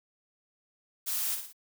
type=noise with echo; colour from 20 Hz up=blue; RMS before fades=-32 dBFS; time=1.06-1.36 s; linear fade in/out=20 ms; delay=57 ms; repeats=3; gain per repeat=-6 dB; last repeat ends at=1.531 s; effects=none